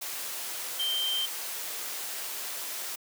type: tone in noise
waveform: sine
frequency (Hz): 3137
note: G7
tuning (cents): +1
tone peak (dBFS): -27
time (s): 0.79-1.26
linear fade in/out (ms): 10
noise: white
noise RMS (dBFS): -36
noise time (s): 0.01-2.96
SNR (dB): +6
effects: high-pass 400 Hz 12 dB/octave

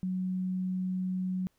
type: tone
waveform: sine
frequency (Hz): 185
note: F#3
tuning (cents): 0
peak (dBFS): -29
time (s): 0.03-1.47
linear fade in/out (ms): 0
effects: pink hiss -73 dBFS RMS until 1.58 s

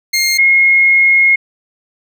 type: tone pair in turn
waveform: 20% pulse / sine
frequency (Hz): 2125 / 2155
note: C7 / C#7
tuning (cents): +26 / -49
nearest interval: unison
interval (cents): 25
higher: second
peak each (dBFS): -6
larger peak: neither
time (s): 0.13-0.38 / 0.38-1.36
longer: second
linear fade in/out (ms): 10
effects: none

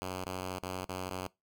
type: tone with dropouts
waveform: 5% pulse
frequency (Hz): 92.5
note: F#2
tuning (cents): 0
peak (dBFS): -25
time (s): 0.02-1.27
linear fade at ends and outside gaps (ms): 0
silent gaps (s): 0.246-0.263 / 0.587-0.629 / 0.85-0.892 / 1.091-1.11
effects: noise-tail reverb RT60 0.2 s tail -22 dB re dry

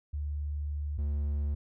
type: tone pair in turn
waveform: sine / triangle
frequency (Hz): 73.42 / 72.53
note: D2 / D2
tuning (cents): 0 / -21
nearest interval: unison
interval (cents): 21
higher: first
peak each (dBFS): -31 / -26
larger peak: second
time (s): 0.13-0.98 / 0.98-1.55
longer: first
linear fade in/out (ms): 10
effects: none

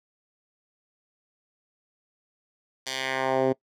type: tone with band-pass filter sweep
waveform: 10% pulse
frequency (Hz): 132.1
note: C3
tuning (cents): +17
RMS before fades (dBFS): -26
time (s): 2.86-3.53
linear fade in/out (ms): 10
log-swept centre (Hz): 5200 to 350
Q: 1.2
effects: noise-tail reverb RT60 0.1 s tail -22 dB re dry

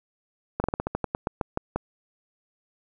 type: slowing click train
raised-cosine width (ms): 1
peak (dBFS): -11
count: 13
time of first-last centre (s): 0.6-1.76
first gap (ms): 40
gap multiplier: 1.15
effects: none

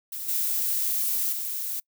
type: noise with level steps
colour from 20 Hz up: violet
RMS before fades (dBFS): -34 / -26 / -31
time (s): 0.12-1.8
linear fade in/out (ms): 5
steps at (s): 0.28 / 1.32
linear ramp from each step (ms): 10
effects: noise-tail reverb RT60 0.1 s tail -26 dB re dry

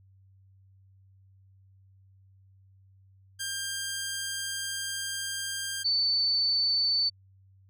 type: tone pair in turn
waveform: 10% pulse / sine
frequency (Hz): 1596 / 4514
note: G6 / C#8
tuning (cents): +31 / +31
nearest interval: octave + tritone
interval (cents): 1800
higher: second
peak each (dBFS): -23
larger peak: neither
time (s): 3.39-5.84 / 5.84-7.1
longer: first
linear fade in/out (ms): 20
effects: added 96 Hz sine -56 dBFS peak until 7.69 s

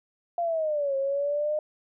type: linear two-way sweep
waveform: sine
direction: down then up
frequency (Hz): 697 to 539 to 612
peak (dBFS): -24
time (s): 0.38-1.59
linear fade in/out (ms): 2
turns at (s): 0.96
effects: none

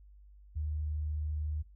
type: tone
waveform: sine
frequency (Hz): 76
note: D#2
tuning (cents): -40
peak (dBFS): -32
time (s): 0.55-1.63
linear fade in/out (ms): 20
effects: noise-tail reverb RT60 0.2 s tail -20 dB re dry + added 50 Hz sine -53 dBFS peak until 1.75 s

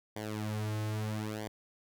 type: tone with flanger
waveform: sawtooth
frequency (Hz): 107.2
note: A2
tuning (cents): -45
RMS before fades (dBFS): -36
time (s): 0.16-1.48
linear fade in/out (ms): 5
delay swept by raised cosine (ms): 0.75 to 4.25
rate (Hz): 0.77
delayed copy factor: -1
effects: none

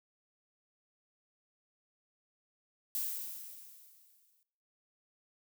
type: noise with exponential decay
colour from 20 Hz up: violet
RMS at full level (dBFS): -34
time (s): 2.95-4.43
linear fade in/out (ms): 0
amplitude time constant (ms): 320
effects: noise-tail reverb RT60 0.7 s tail -19 dB re dry

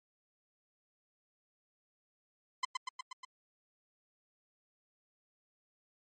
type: tone with echo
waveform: sawtooth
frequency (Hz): 1028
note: C6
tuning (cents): -31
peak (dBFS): -26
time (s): 2.63-2.65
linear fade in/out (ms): 5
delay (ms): 120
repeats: 5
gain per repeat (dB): -3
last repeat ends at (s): 3.25
effects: MP3 32 kbps

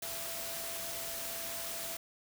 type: tone in noise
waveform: sine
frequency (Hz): 668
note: E5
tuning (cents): +23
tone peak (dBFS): -47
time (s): 0.02-1.97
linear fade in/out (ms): 5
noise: white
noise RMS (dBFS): -40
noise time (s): 0.02-1.97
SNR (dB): -10
effects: none

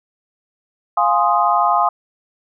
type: chord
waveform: sine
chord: F minor seventh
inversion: none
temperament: equal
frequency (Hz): 698.5 / 830.6 / 1046.5 / 1244.5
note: F5 / Ab5 / C6 / Eb6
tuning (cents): 0 / 0 / 0 / 0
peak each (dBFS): -18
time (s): 0.97-1.89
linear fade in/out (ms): 5
effects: none

